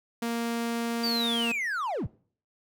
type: tone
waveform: sawtooth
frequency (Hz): 233.1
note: A#3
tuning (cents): 0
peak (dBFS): -24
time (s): 0.22-1.52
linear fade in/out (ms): 5
type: linear sweep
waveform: triangle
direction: down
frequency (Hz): 4733 to 45.9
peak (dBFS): -26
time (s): 1.03-2.07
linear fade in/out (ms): 10
effects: noise-tail reverb RT60 0.5 s tail -23 dB re dry